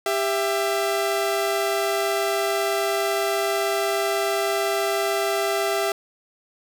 sawtooth tone pair together, 396.6 / 667 Hz, G4 / E5, +20 / +20 cents, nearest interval major sixth, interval 900 cents, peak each -20 dBFS, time 0.06-5.92 s, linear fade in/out 2 ms, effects none

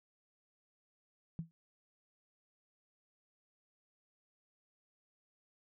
sine tone with exponential decay, 164.81 Hz, E3, in tune, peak -33 dBFS, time 1.39-1.51 s, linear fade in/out 0 ms, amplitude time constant 25 ms, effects none

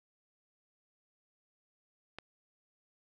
click, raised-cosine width 0.3 ms, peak -26 dBFS, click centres 2.186 s, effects none

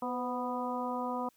harmonic tone with a mistuned harmonic, 246.9 Hz, B3, in tune, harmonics 1 / 2 / 3 / 4 / 5, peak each -37 / -39 / -39 / -37 / -42 dBFS, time 0.02-1.29 s, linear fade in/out 5 ms, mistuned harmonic 2, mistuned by +38 cents, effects white hiss -69 dBFS RMS until 1.36 s

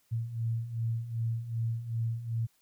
sine beating tone pair, 112.9 / 115.5 Hz, A2 / A#2, +45 / -16 cents, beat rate 2.6 Hz, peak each -36 / -31 dBFS, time 0.11-2.47 s, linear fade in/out 20 ms, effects white hiss -70 dBFS RMS until 2.61 s

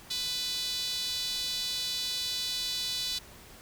sawtooth tone with high-pass filter, 497.3 Hz, B4, 12 cents sharp, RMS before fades -33 dBFS, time 0.1-3.19 s, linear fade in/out 10 ms, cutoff 3900 Hz, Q 4.4, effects pink hiss -51 dBFS RMS until 3.61 s

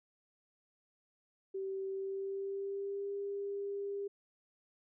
sine tone with pitch glide, 386.1 to 400.6 Hz, G4 to G4, -26 to +38 cents, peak -36 dBFS, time 1.54-4.08 s, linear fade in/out 10 ms, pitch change +64 cents, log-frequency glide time 1.88-3.13 s, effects none

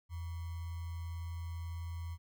sine tone with sample-and-hold, 84.1 Hz, E2, 35 cents sharp, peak -38 dBFS, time 0.09-2.18 s, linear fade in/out 50 ms, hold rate 1050 Hz, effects none

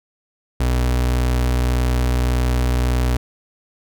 35% pulse tone, 61.74 Hz, B1, in tune, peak -14 dBFS, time 0.6-3.17 s, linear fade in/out 5 ms, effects none

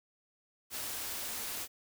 white band-stop noise, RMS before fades -39 dBFS, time 0.7-1.68 s, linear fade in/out 50 ms, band 130 to 190 Hz, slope 96 dB/octave, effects none

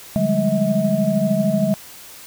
sine tone cluster, 145.4 / 175.8 / 197.5 / 210.4 / 641 Hz, D3 / F3 / G3 / G#3 / E5, -17 / +12 / +13 / +23 / -49 cents, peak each -25 / -25 / -20 / -21 / -21 dBFS, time 0.16-1.74 s, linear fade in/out 0 ms, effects white hiss -40 dBFS RMS until 2.26 s

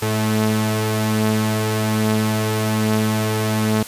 sawtooth tone pair together, 108.9 / 216.6 Hz, A2 / A3, -17 / -27 cents, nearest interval octave, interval 1190 cents, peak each -16 dBFS, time 0.02-3.83 s, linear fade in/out 5 ms, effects white hiss -35 dBFS RMS until 3.87 s + resampled to 32000 Hz

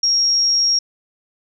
sine tone, 5588 Hz, F8, in tune, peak -13 dBFS, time 0.03-0.79 s, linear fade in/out 5 ms, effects none

